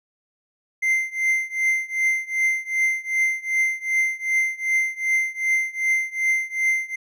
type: tone with tremolo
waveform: triangle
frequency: 2084 Hz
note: C7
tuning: 7 cents flat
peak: -14 dBFS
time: 0.82-6.96 s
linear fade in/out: 10 ms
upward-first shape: triangle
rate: 2.6 Hz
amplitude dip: 95%
effects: none